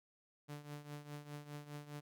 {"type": "tone with tremolo", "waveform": "sawtooth", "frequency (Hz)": 146.83, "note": "D3", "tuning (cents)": 0, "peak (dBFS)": -40, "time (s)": [0.48, 2.01], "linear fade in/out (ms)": 20, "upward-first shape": "triangle", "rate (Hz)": 4.9, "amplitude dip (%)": 80, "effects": []}